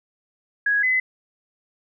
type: tone pair in turn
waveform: sine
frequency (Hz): 1661.2 / 2024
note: G#6 / B6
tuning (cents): 0 / +42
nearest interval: minor third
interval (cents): 342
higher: second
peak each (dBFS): -17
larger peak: neither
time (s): 0.66-0.83 / 0.83-1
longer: neither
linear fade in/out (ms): 5
effects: none